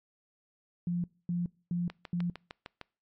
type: tone bursts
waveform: sine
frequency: 174.5 Hz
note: F3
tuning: 1 cent flat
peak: -28 dBFS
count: 4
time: 0.87-2.3 s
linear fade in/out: 2 ms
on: 170 ms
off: 250 ms
type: click train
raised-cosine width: 0.3 ms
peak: -25 dBFS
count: 7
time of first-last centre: 1.9-2.813 s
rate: 6.57 Hz
effects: noise-tail reverb RT60 0.4 s tail -25 dB re dry + MP3 48 kbps